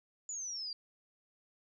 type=exponential sweep; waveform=sine; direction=down; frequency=7040 to 4681 Hz; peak=-38 dBFS; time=0.29-0.73 s; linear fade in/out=2 ms; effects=none